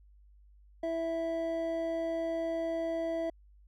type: tone pair together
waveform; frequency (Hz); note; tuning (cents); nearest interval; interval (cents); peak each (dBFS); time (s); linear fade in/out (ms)
triangle; 329.5 / 659; E4 / E5; -1 / -1; octave; 1200; -34 / -30; 0.83-3.3; 5
effects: added 50 Hz sine -56 dBFS peak until 3.67 s